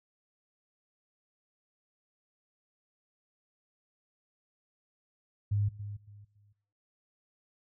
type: tone with echo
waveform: sine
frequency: 102.5 Hz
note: G#2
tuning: 22 cents flat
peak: -26 dBFS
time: 5.51-5.69 s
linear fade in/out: 10 ms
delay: 280 ms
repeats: 3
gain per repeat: -12 dB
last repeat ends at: 6.53 s
effects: noise-tail reverb RT60 0.5 s tail -17 dB re dry